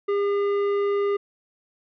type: tone with tanh clipping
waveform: sine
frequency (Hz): 403.9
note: G#4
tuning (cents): -48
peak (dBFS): -22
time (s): 0.08-1.17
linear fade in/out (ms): 10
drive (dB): 11
effects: none